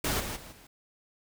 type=noise with level steps; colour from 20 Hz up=pink; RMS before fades=-29 / -36 / -47 / -54 dBFS; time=0.04-0.67 s; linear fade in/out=5 ms; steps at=0.19 / 0.35 / 0.51 s; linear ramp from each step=20 ms; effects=none